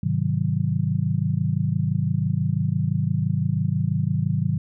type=chord; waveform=sine; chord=Ab dominant seventh; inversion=none; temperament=just; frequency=103.83 / 129.78 / 155.74 / 186.89 Hz; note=Ab2 / C3 / Eb3 / Gb3; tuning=0 / -14 / +2 / +18 cents; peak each=-26 / -25 / -24 / -27 dBFS; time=0.03-4.58 s; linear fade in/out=5 ms; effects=none